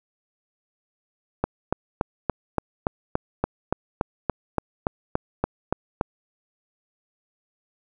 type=click train; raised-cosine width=1 ms; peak=-7 dBFS; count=17; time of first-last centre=1.44-6.011 s; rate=3.5 Hz; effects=none